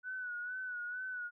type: tone with vibrato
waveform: sine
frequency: 1480 Hz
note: F#6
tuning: in tune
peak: -38 dBFS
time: 0.03-1.31 s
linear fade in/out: 50 ms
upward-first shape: sine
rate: 2.2 Hz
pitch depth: 49 cents each way
effects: none